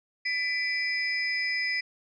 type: tone cluster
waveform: sine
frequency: 1996 / 2343 / 5040 Hz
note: B6 / D7 / D#8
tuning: +18 / -5 / +21 cents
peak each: -28 / -31 / -33 dBFS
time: 0.25-1.81 s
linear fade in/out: 10 ms
effects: tanh soft clip ceiling -17 dBFS